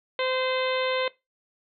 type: harmonic tone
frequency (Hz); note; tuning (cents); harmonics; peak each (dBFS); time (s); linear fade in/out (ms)
516; C5; -24; 1 / 2 / 3 / 4 / 5 / 6 / 7 / 8; -26 / -32 / -36 / -32 / -37 / -36 / -36 / -41; 0.19-1.08; 2
effects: noise-tail reverb RT60 0.2 s tail -19 dB re dry